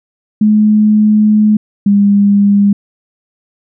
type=tone pair in turn; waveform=sine; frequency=212.6 / 201.9 Hz; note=G#3 / G#3; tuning=+41 / -49 cents; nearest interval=minor second; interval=90 cents; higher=first; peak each=-5 dBFS; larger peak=neither; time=0.41-1.57 / 1.86-2.73 s; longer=first; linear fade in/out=5 ms; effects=none